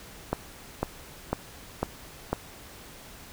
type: click train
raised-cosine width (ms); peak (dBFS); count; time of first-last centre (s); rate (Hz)
1; -11; 5; 0.33-2.33; 2
effects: pink hiss -47 dBFS RMS until 3.32 s